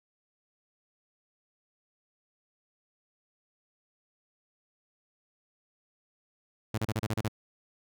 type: tone bursts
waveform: sawtooth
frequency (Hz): 110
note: A2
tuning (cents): 0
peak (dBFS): -24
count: 8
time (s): 6.74-7.283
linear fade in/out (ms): 5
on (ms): 39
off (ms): 33
effects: none